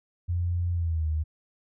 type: tone with pitch glide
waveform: sine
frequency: 87.4 to 77.86 Hz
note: F2 to D#2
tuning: +2 to +2 cents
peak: -24 dBFS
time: 0.28-1.24 s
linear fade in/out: 20 ms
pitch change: -200 cents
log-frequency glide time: 0.72-1.07 s
effects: none